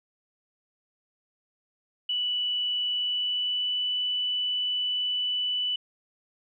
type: tone with pitch glide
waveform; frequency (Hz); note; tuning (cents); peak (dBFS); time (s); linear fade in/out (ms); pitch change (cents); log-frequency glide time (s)
sine; 2960 to 2979; F#7 to F#7; 0 to +11; -25; 2.09-5.76; 5; +11; 2.92-3.84
effects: none